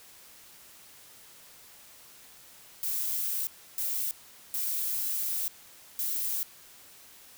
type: noise bursts at uneven times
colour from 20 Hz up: violet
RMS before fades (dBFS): -31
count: 4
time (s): 2.83-3.47 / 3.78-4.11 / 4.54-5.48 / 5.99-6.43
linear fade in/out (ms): 0
effects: white hiss -53 dBFS RMS until 7.37 s